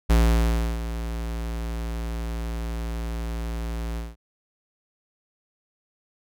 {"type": "tone with ADSR envelope", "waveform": "square", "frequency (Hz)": 57, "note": "A#1", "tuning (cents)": -38, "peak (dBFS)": -15, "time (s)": [0.09, 4.16], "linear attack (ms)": 16, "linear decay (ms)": 680, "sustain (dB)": -13, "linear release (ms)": 190, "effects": []}